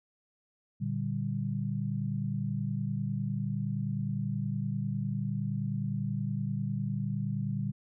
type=chord; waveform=sine; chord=G minor; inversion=first; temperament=equal; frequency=116.54 / 146.83 / 196 Hz; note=Bb2 / D3 / G3; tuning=0 / 0 / 0 cents; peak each=-34 dBFS; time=0.8-7.72 s; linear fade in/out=20 ms; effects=none